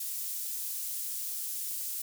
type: high-pass noise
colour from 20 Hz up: pink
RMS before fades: -36 dBFS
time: 0-2.02 s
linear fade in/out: 5 ms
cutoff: 10000 Hz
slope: 12 dB/octave
effects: none